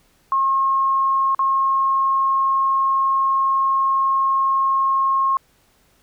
sine tone with dropouts, 1078 Hz, C#6, 49 cents flat, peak -15 dBFS, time 0.32-5.37 s, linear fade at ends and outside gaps 1 ms, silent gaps 1.348-1.392 s, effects pink hiss -59 dBFS RMS until 6.02 s

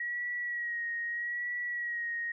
sine tone with vibrato, 1907 Hz, A#6, 39 cents sharp, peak -32 dBFS, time 0-2.32 s, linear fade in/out 5 ms, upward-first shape sine, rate 0.8 Hz, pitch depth 33 cents each way, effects none

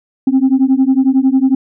sine beating tone pair, 259.5 / 270.5 Hz, C4 / C#4, -14 / -42 cents, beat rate 11 Hz, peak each -10 dBFS, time 0.27-1.55 s, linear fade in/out 5 ms, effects tanh soft clip ceiling -4 dBFS

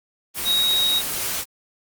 sine tone in noise, 3793 Hz, A#7, 29 cents sharp, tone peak -17 dBFS, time 0.44-1.02 s, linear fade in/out 50 ms, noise white, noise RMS -26 dBFS, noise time 0.34-1.45 s, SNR +6 dB, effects Opus 24 kbps

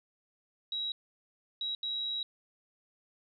sine tone bursts at uneven times, 3860 Hz, B7, 40 cents flat, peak -32 dBFS, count 3, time 0.72-0.92 / 1.61-1.75 / 1.83-2.23 s, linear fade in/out 2 ms, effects none

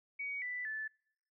sine tone with pitch steps, 2251 / 1982.4 / 1745.8 Hz, C#7 / B6 / A6, +26 / +6 / -14 cents, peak -37 dBFS, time 0.19-0.88 s, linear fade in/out 10 ms, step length 230 ms, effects noise-tail reverb RT60 0.7 s tail -26 dB re dry

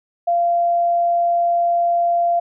sine tone, 690 Hz, F5, 21 cents flat, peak -14 dBFS, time 0.27-2.4 s, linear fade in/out 10 ms, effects none

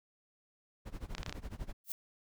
brown noise with tremolo, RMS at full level -40 dBFS, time 0.85-1.73 s, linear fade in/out 20 ms, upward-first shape sine, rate 12 Hz, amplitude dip 90%
clicks, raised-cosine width 0.2 ms, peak -22 dBFS, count 6, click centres 1.15 / 1.182 / 1.231 / 1.263 / 1.295 / 1.326 s
violet noise with exponential growth, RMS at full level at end -33 dBFS, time 1.84-1.92 s, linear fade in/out 2 ms, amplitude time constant 16 ms
effects none

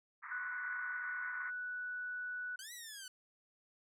pink band-pass noise, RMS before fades -48 dBFS, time 0.22-1.51 s, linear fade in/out 20 ms, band 1000 to 2100 Hz, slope 96 dB/octave
sine tone, 1480 Hz, F#6, in tune, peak -39 dBFS, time 0.31-2.56 s, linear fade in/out 5 ms
10% pulse linear two-way sweep, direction up then down, 1480 to 1987 to 1480 Hz, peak -38 dBFS, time 2.59-3.08 s, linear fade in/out 2 ms, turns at 2.73 s
effects none

